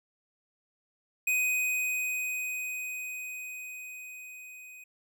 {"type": "tone with level ramp", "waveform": "square", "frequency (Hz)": 2500, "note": "D#7", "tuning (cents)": 8, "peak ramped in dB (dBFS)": [-25, -47], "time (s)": [1.27, 4.84], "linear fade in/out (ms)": 5, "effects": []}